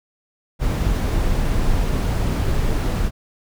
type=noise; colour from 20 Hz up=brown; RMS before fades=-19 dBFS; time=0.59-3.11 s; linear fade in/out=50 ms; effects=none